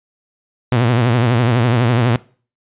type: tone with vibrato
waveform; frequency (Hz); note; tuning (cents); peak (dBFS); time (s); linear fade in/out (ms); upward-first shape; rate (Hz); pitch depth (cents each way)
sawtooth; 119.8; A#2; +48; -8; 0.72-2.16; 0; triangle; 12; 140
effects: noise-tail reverb RT60 0.4 s tail -21 dB re dry + resampled to 8000 Hz